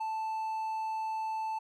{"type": "tone", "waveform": "triangle", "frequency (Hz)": 880, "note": "A5", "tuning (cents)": 0, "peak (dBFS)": -30, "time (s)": [0, 1.59], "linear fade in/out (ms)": 10, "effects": []}